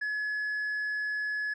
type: tone with tanh clipping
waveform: sine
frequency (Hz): 1700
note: G#6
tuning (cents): +40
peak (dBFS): -30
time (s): 0.01-1.54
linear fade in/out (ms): 10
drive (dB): 2
effects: none